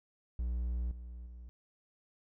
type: tone with level steps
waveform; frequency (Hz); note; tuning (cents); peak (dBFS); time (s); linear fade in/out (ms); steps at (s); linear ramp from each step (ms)
triangle; 60.1; B1; -46; -30 / -41 / -44; 0.39-1.49; 0; 0.91 / 1.26; 5
effects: none